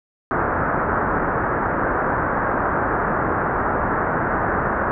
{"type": "low-pass noise", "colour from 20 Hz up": "white", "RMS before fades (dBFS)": -21, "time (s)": [0.31, 4.91], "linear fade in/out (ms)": 0, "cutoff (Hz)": 1600, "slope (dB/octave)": 48, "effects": []}